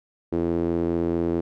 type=tone with band-pass filter; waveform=sawtooth; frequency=84.5 Hz; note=E2; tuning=43 cents sharp; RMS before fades=-24 dBFS; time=0.32-1.41 s; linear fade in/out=10 ms; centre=350 Hz; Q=2.8; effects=none